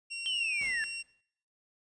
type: tone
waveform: sawtooth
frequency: 2744 Hz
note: F7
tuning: 31 cents flat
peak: -33 dBFS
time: 0.1-1.03 s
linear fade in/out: 20 ms
type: linear sweep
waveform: sine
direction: down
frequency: 3136 to 1703 Hz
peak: -30 dBFS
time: 0.26-0.84 s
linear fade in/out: 0 ms
type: noise with exponential decay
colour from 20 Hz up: pink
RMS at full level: -47 dBFS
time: 0.61-1.21 s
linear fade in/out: 2 ms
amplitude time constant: 130 ms
effects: noise-tail reverb RT60 0.7 s tail -24 dB re dry + resampled to 22050 Hz